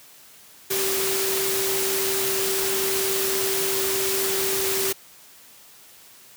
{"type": "tone in noise", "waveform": "sine", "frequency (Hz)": 386.9, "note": "G4", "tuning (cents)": -23, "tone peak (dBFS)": -26, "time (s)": [0.7, 4.93], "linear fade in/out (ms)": 10, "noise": "white", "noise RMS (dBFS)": -25, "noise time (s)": [0.7, 4.93], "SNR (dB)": -4, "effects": ["white hiss -49 dBFS RMS until 6.36 s", "high-pass 80 Hz 12 dB/octave"]}